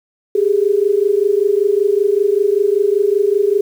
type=tone pair together; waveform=sine; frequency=393.7 / 418.9 Hz; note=G4 / G#4; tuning=+8 / +15 cents; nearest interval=minor second; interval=107 cents; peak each=-14 dBFS; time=0.35-3.61 s; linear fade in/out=5 ms; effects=7-bit